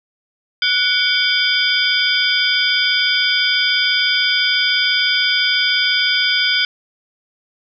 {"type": "tone cluster", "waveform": "sine", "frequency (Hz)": [1473, 2263, 3150, 3474, 4871], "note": ["F#6", "C#7", "G7", "A7", "D#8"], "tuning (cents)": [-8, 35, 8, -23, -38], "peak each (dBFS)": -20, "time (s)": [0.62, 6.65], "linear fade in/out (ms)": 2, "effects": []}